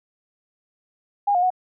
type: tone with pitch steps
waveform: sine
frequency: 812 / 714 / 736 Hz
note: G#5 / F5 / F#5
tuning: -39 / +38 / -9 cents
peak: -16 dBFS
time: 1.27-1.504 s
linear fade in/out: 10 ms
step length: 78 ms
effects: none